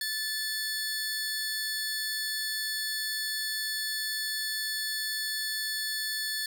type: tone pair together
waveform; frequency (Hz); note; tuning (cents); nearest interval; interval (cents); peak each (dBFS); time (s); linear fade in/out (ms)
sawtooth; 1747 / 4402; A6 / C#8; -13 / -13; octave + major third; 1600; -30 / -30; 0.01-6.46; 2
effects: none